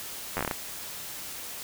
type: slowing click train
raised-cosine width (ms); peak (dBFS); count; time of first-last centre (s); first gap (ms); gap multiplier
0.5; -13; 8; 0.37-0.512; 10; 1.23
effects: white hiss -39 dBFS RMS until 1.63 s